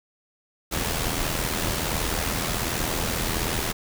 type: noise with amplitude modulation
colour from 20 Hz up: pink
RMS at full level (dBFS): -24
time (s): 0.71-3.73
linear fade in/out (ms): 20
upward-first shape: sine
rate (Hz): 81.3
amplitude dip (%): 55
effects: none